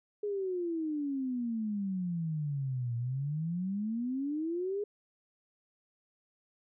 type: exponential two-way sweep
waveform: sine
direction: down then up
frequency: 420 to 116.54 to 420 Hz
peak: -31 dBFS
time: 0.23-4.84 s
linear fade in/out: 5 ms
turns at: 2.96 s
effects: none